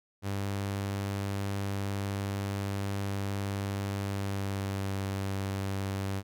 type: tone with pitch glide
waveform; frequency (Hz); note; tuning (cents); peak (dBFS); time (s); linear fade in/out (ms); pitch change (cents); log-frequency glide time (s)
sawtooth; 99.3 to 97.59; G2 to G2; +23 to -7; -27; 0.22-6.23; 50; -30; 4.07-4.9
effects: none